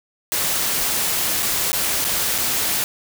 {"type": "noise with dropouts", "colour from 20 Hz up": "white", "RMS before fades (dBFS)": -21, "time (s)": [0.32, 2.84], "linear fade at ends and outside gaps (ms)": 0, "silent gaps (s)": [[1.424, 1.428], [1.718, 1.73], [2.043, 2.049], [2.38, 2.384]], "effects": []}